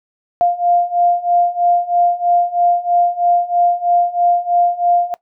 sine beating tone pair, 698.5 / 701.6 Hz, F5 / F5, 0 / +8 cents, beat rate 3.1 Hz, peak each -16 / -14 dBFS, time 0.41-5.14 s, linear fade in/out 0 ms, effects noise-tail reverb RT60 0.1 s tail -19 dB re dry

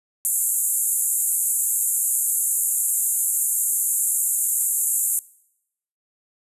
white band-pass noise, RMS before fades -22 dBFS, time 0.25-5.19 s, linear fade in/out 0 ms, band 7000 to 13000 Hz, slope 96 dB/octave, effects noise-tail reverb RT60 0.8 s tail -22 dB re dry + resampled to 32000 Hz

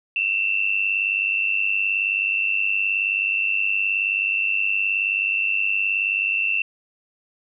sine tone pair together, 2635 / 2734 Hz, E7 / F7, -1 / -37 cents, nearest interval minor second, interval 64 cents, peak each -22 / -22 dBFS, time 0.16-6.62 s, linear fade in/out 2 ms, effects none

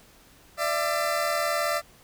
20% pulse tone pair together, 592.8 / 672 Hz, D5 / E5, +16 / +33 cents, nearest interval major second, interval 217 cents, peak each -22 dBFS, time 0.57-1.82 s, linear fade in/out 50 ms, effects pink hiss -55 dBFS RMS until 2.03 s

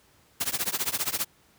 white noise with tremolo, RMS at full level -25 dBFS, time 0.4-1.25 s, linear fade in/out 10 ms, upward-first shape triangle, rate 15 Hz, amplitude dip 100%, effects pink hiss -61 dBFS RMS until 1.58 s + high-pass 60 Hz 12 dB/octave

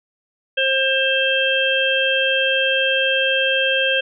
harmonic tone, 532 Hz, C5, 29 cents sharp, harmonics 1 / 3 / 5 / 6, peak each -21 / -21 / -21 / -21 dBFS, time 0.57-4.01 s, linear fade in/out 10 ms, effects none

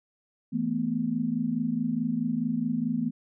sine chord, E suspended fourth, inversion none, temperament equal with one note detuned, 164.81 / 222.2 / 246.9 Hz, E3 / A3 / B3, 0 / +17 / 0 cents, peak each -33 / -29 / -28 dBFS, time 0.52-3.11 s, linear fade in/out 20 ms, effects none

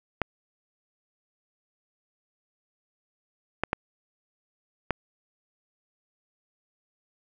clicks, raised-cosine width 0.5 ms, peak -9 dBFS, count 4, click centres 0.217 / 3.636 / 3.731 / 4.907 s, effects none

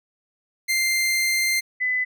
sawtooth / sine tone pair in turn, 2093 / 2007 Hz, C7 / B6, 0 / +27 cents, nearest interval minor second, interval 73 cents, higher first, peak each -16 / -20 dBFS, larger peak first, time 0.68-1.61 / 1.8-2.05 s, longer first, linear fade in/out 20 ms, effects none

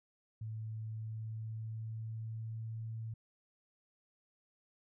sine tone with pitch glide, 110 to 112.18 Hz, A2 to A2, 0 to +34 cents, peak -39 dBFS, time 0.41-3.14 s, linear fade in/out 5 ms, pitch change +34 cents, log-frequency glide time 0.9-2.78 s, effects none

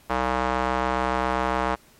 square tone with band-pass filter, 63.6 Hz, C2, 48 cents flat, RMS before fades -24 dBFS, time 0.09-1.76 s, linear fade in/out 20 ms, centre 1000 Hz, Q 1.4, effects pink hiss -55 dBFS RMS until 1.99 s + MP3 64 kbps

